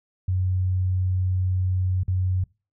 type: tone with dropouts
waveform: sine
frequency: 92.4 Hz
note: F#2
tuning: 2 cents flat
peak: -20 dBFS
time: 0.28-2.44 s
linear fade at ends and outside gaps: 5 ms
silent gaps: 2.034-2.08 s
effects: noise-tail reverb RT60 0.3 s tail -23 dB re dry